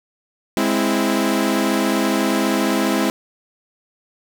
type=chord; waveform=sawtooth; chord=Ab augmented; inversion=none; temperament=equal with one note detuned; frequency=206.8 / 261.6 / 329.6 Hz; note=Ab3 / C4 / E4; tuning=-7 / 0 / 0 cents; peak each=-17 dBFS; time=0.57-3.1 s; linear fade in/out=0 ms; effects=none